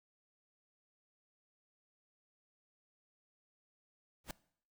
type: noise with exponential growth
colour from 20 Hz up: pink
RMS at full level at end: -37 dBFS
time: 4.24-4.31 s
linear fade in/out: 2 ms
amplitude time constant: 15 ms
effects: noise-tail reverb RT60 0.6 s tail -21 dB re dry